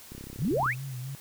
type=click train; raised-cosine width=3 ms; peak=-29 dBFS; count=19; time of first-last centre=0.12-0.661 s; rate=33.3 Hz
type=exponential sweep; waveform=sine; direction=up; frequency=98 to 2794 Hz; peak=-24 dBFS; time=0.38-0.75 s; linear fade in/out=50 ms
type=tone with vibrato; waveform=sine; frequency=130.81 Hz; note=C3; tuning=in tune; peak=-34 dBFS; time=0.51-1.15 s; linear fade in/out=0 ms; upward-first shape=sine; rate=3.7 Hz; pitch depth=88 cents each way
effects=white hiss -49 dBFS RMS until 1.2 s